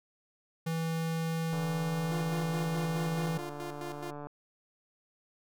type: tone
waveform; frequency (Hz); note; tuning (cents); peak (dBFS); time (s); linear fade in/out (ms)
square; 163.5; E3; -14; -31; 0.66-3.38; 10
type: click train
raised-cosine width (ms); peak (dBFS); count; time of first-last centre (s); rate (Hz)
1; -29; 401; 1.53-4.27; 146
type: tone with tremolo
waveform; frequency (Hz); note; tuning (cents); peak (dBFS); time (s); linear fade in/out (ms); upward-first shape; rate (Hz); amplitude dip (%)
sawtooth; 349.2; F4; 0; -35; 2.11-4.11; 10; square; 4.7; 70
effects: none